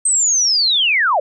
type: linear sweep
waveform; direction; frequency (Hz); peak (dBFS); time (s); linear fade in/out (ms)
sine; down; 8372 to 525; -12; 0.05-1.2; 5
effects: none